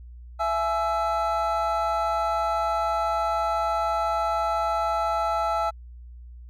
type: tone cluster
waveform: triangle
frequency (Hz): 670 / 844 / 1324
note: E5 / G#5 / E6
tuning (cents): +28 / +28 / +7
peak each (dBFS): -25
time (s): 0.39-5.71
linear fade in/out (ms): 20
effects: added 60 Hz sine -40 dBFS peak until 6.49 s